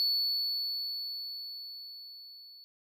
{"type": "tone with level ramp", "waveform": "triangle", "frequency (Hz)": 4438, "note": "C#8", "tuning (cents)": 1, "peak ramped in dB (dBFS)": [-24, -49], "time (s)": [0, 2.64], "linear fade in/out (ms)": 0, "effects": []}